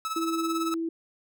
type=tone with tremolo; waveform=45% pulse; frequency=1300 Hz; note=E6; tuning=24 cents flat; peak=-27 dBFS; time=0.05-0.74 s; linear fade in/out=0 ms; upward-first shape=sine; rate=18 Hz; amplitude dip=65%
type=tone; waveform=sine; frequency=329.6 Hz; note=E4; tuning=in tune; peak=-27 dBFS; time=0.16-0.89 s; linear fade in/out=5 ms
effects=none